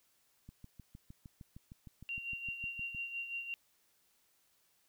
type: click train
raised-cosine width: 5 ms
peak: -38 dBFS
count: 17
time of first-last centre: 0.49-2.948 s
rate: 6.51 Hz
type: tone with tremolo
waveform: sine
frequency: 2763 Hz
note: F7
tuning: 19 cents flat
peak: -36 dBFS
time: 2.09-3.54 s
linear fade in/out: 0 ms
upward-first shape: sine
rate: 5.7 Hz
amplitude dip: 60%
effects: white hiss -73 dBFS RMS until 4.88 s

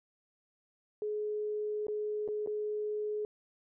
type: tone with dropouts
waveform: sine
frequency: 422.3 Hz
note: G#4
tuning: 29 cents sharp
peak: -32 dBFS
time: 1.02-3.25 s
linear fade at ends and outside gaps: 1 ms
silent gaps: 1.868-1.883 / 2.278-2.286 / 2.462-2.473 s
effects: none

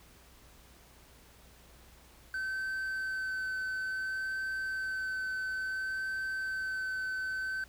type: tone with vibrato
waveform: triangle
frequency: 1534 Hz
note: G6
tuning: 38 cents flat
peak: -31 dBFS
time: 2.34-7.64 s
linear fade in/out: 2 ms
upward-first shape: sine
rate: 0.58 Hz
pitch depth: 11 cents each way
effects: added 60 Hz sine -60 dBFS peak until 7.68 s + pink hiss -59 dBFS RMS until 7.68 s

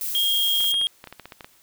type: noise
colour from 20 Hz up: violet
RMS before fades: -28 dBFS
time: 0.01-0.72 s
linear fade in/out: 0 ms
type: tone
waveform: triangle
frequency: 3246 Hz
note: G#7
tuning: 40 cents flat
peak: -18 dBFS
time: 0.15-0.87 s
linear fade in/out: 0 ms
type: clicks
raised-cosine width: 0.3 ms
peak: -22 dBFS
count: 12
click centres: 0.606 / 0.643 / 0.742 / 0.814 / 1.041 / 1.073 / 1.126 / 1.197 / 1.256 / 1.322 / 1.408 / 1.445 s
effects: white hiss -57 dBFS RMS until 1.62 s

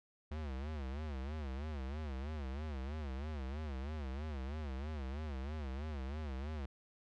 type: tone with vibrato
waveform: square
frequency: 71.4 Hz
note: D2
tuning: 48 cents flat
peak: -40 dBFS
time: 0.31-6.66 s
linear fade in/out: 5 ms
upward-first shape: sine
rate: 3.1 Hz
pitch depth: 170 cents each way
effects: low-pass 4000 Hz 12 dB/octave

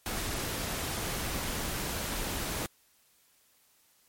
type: noise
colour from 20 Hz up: pink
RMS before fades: -34 dBFS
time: 0.06-2.66 s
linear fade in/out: 0 ms
effects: white hiss -66 dBFS RMS until 4.08 s + MP3 64 kbps

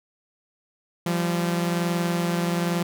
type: tone pair together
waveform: sawtooth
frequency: 172.03 / 193.1 Hz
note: F3 / G3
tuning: -26 / -26 cents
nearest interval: major second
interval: 200 cents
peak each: -19 / -26 dBFS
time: 1.06-2.83 s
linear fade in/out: 5 ms
effects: none

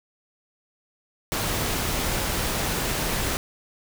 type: noise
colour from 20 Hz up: pink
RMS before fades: -26 dBFS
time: 1.32-3.37 s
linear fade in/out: 0 ms
effects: none

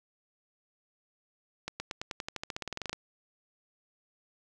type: accelerating click train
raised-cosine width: 0.2 ms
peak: -18 dBFS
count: 19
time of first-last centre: 1.68-2.93 s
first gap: 120 ms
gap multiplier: 0.93
effects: none

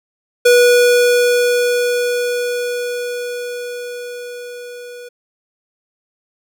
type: tone with level ramp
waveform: square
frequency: 487.1 Hz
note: B4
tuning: 24 cents flat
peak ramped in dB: -7 to -32 dBFS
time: 0.45-5.09 s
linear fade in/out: 10 ms
effects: none

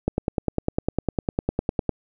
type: click train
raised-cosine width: 2 ms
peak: -8 dBFS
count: 19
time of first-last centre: 0.08-1.893 s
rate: 9.93 Hz
effects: none

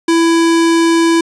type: tone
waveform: square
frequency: 332.2 Hz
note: E4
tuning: 13 cents sharp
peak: -9 dBFS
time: 0.08-1.21 s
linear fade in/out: 5 ms
effects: resampled to 22050 Hz + 7-bit

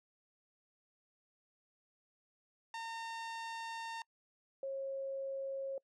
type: tone pair in turn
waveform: sawtooth / sine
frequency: 912 / 542.3 Hz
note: A#5 / C#5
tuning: -38 / -38 cents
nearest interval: major sixth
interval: 900 cents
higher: first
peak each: -37 / -37 dBFS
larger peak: neither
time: 2.74-4.02 / 4.63-5.78 s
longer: first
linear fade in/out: 2 ms
effects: noise-tail reverb RT60 0.1 s tail -26 dB re dry + low-pass 6000 Hz 12 dB/octave

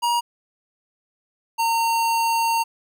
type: tone pair in turn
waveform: square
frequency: 950 / 916.4 Hz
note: A#5 / A#5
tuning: +33 / -30 cents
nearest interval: minor second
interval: 63 cents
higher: first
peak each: -19 dBFS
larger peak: neither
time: 0.02-0.21 / 1.58-2.64 s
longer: second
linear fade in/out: 20 ms
effects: none

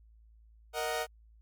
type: chord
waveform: sawtooth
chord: D# minor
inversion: second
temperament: equal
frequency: 466.2 / 622.3 / 740 Hz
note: A#4 / D#5 / F#5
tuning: 0 / 0 / 0 cents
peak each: -32 dBFS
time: 0.73-1.07 s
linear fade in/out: 50 ms
effects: added 55 Hz sine -56 dBFS peak until 1.41 s + MP3 96 kbps

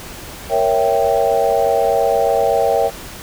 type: chord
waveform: sine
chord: A# diminished seventh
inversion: none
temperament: equal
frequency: 466.2 / 554.4 / 659.3 / 784 Hz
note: A#4 / C#5 / E5 / G5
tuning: 0 / 0 / 0 / 0 cents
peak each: -18 dBFS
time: 0.49-2.91 s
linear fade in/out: 50 ms
effects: pink hiss -33 dBFS RMS until 3.22 s

